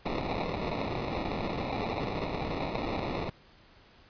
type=noise with sample-and-hold; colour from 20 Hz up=white; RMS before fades=-33 dBFS; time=0.05-3.3 s; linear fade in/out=10 ms; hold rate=1575 Hz; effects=pink hiss -58 dBFS RMS until 4.09 s + resampled to 11025 Hz